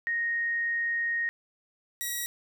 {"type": "tone pair in turn", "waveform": ["sine", "5% pulse"], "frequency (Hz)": [1864.7, 1917.1], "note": ["A#6", "A#6"], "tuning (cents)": [0, 48], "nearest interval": "unison", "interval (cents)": 48, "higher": "second", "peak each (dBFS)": [-26, -20], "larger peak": "second", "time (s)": [[0.07, 1.29], [2.01, 2.26]], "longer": "first", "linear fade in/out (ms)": 0, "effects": []}